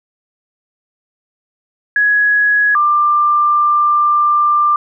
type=tone pair in turn; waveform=sine; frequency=1674 / 1188.2 Hz; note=G#6 / D6; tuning=+13 / +20 cents; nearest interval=tritone; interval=593 cents; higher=first; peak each=-9 dBFS; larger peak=neither; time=1.96-2.75 / 2.75-4.76 s; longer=second; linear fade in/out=2 ms; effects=none